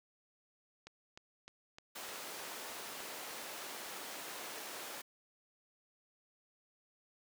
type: click train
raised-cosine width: 0.2 ms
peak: -33 dBFS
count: 9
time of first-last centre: 0.87-3.309 s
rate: 3.28 Hz
type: high-pass noise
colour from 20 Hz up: pink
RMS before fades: -46 dBFS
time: 1.95-5.02 s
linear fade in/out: 10 ms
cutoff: 440 Hz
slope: 12 dB/octave
effects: none